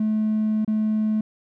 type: tone with dropouts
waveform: triangle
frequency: 215.9 Hz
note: A3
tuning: 33 cents flat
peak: -16 dBFS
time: 0-1.21 s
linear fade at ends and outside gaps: 5 ms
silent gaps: 0.648-0.677 s
effects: tanh soft clip ceiling -15 dBFS